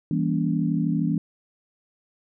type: chord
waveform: sine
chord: E diminished seventh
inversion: none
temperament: just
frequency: 164.81 / 197.78 / 237.3 / 284.8 Hz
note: E3 / G3 / Bb3 / Db4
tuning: 0 / +16 / +31 / +47 cents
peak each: -24 / -28 / -27 / -27 dBFS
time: 0.11-1.18 s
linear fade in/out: 2 ms
effects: none